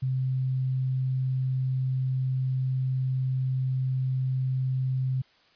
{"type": "tone", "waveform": "sine", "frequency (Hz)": 130.3, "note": "C3", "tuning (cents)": -7, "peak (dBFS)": -24, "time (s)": [0.02, 5.22], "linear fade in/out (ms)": 10, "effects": ["white hiss -61 dBFS RMS until 5.55 s", "resampled to 11025 Hz"]}